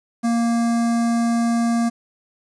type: tone with notch filter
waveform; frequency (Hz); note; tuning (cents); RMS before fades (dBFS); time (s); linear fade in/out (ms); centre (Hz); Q
square; 233.1; A#3; 0; -19; 0.23-1.9; 20; 3000; 0.69
effects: resampled to 22050 Hz + 8-bit